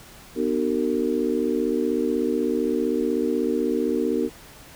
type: harmonic tone with a mistuned harmonic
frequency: 75.9 Hz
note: D#2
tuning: 42 cents flat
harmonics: 3 / 4 / 5 / 6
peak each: -26 / -26 / -26 / -26 dBFS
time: 0.35-4.3 s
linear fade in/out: 50 ms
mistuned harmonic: 3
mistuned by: +140 cents
effects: pink hiss -46 dBFS RMS until 4.75 s